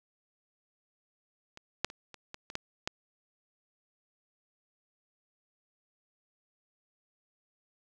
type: clicks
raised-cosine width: 0.2 ms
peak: -29 / -10 / -28 / -29 / -24 / -26 / -15 / -14 dBFS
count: 8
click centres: 1.574 / 1.846 / 1.901 / 2.143 / 2.344 / 2.501 / 2.554 / 2.875 s
effects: none